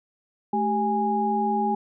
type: tone cluster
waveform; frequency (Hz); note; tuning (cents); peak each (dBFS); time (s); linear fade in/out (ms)
sine; 216.3 / 391.3 / 826; A3 / G4 / G#5; -29 / -3 / -10; -26 / -29 / -23; 0.53-1.75; 5
effects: none